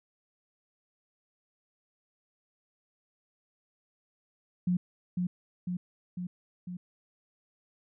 sine tone with echo, 179 Hz, F3, 43 cents sharp, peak -24 dBFS, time 4.67-4.77 s, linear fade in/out 5 ms, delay 500 ms, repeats 4, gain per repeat -3 dB, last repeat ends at 6.77 s, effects none

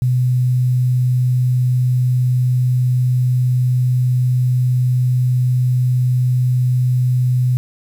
sine tone with quantisation, 125.6 Hz, B2, 30 cents sharp, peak -12 dBFS, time 0.02-7.57 s, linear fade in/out 0 ms, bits 7, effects none

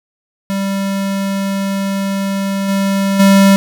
square tone with level steps, 196 Hz, G3, in tune, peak -16 / -13 / -6 dBFS, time 0.5-3.56 s, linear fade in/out 0 ms, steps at 2.68 / 3.19 s, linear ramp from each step 10 ms, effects none

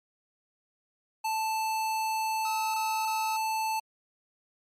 square tone, 880 Hz, A5, in tune, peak -28 dBFS, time 1.24-3.8 s, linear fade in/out 10 ms
sawtooth tone bursts, 1288 Hz, E6, 41 cents flat, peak -34 dBFS, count 3, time 2.45-3.364 s, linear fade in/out 2 ms, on 290 ms, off 22 ms
effects MP3 64 kbps

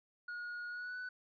triangle tone with pitch glide, 1443 to 1492.2 Hz, F#6 to F#6, -44 to +14 cents, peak -39 dBFS, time 0.28-1.09 s, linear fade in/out 5 ms, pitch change +58 cents, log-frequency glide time 0.69-0.98 s, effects resampled to 11025 Hz

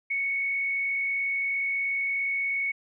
sine tone with frequency modulation, 2217 Hz, C#7, in tune, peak -25 dBFS, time 0.1-2.72 s, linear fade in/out 10 ms, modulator 49.1 Hz, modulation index 0.46, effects none

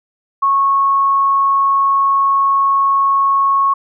sine tone, 1100 Hz, C#6, 14 cents flat, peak -10 dBFS, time 0.42-3.74 s, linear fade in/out 10 ms, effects none

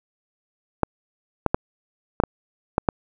clicks, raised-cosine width 1 ms, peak -3 dBFS, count 7, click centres 0.833 / 1.463 / 1.545 / 2.201 / 2.237 / 2.781 / 2.888 s, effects none

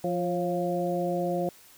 harmonic tone with a mistuned harmonic, 174.8 Hz, F3, 2 cents sharp, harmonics 1 / 2 / 3 / 4, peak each -31 / -31 / -30 / -32 dBFS, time 0.04-1.49 s, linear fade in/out 2 ms, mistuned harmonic 3, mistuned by +52 cents, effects white hiss -54 dBFS RMS until 1.77 s

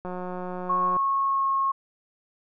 click train, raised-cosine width 1 ms, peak -21 dBFS, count 167, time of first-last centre 0.05-0.967 s, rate 181 Hz
sine tone with pitch glide, 1094 to 1086.4 Hz, C#6 to C#6, -23 to -35 cents, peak -21 dBFS, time 0.69-1.72 s, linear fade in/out 10 ms, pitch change -12 cents, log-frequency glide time 1.25-1.48 s
effects none

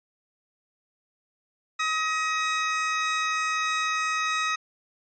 30% pulse tone pair together, 1267.2 / 1900 Hz, D#6 / A#6, +31 / +33 cents, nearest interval perfect fifth, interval 702 cents, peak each -23 / -27 dBFS, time 1.79-4.56 s, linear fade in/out 10 ms, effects resampled to 16000 Hz

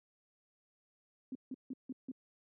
sine tone bursts, 259.1 Hz, C4, 17 cents flat, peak -38 dBFS, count 5, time 1.32-2.115 s, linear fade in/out 2 ms, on 31 ms, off 160 ms, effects high-pass 150 Hz 12 dB/octave

